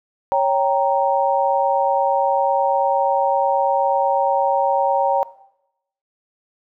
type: chord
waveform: sine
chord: G diminished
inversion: second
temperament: equal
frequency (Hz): 554.4 / 784 / 932.3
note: Db5 / G5 / Bb5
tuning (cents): 0 / 0 / 0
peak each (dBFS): -19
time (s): 0.32-5.23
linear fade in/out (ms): 0
effects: noise-tail reverb RT60 0.8 s tail -18 dB re dry